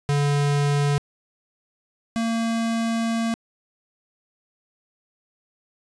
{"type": "tone pair in turn", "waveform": "square", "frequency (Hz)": [143.8, 228.3], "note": ["D3", "A#3"], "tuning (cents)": [-36, -36], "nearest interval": "minor sixth", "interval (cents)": 800, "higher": "second", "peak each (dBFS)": [-19, -22], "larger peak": "first", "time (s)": [[0.09, 0.98], [2.16, 3.34]], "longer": "second", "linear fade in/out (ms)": 0, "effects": ["resampled to 22050 Hz", "9-bit"]}